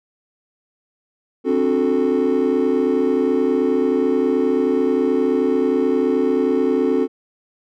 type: chord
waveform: triangle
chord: D dominant seventh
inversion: third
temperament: just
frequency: 264.3 / 293.7 / 367.1 / 440.5 Hz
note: C4 / D4 / F#4 / A4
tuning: +18 / 0 / -14 / +2 cents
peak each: -17 / -21 / -18 / -17 dBFS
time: 1.44-7.08 s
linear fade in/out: 50 ms
effects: tanh soft clip ceiling -7 dBFS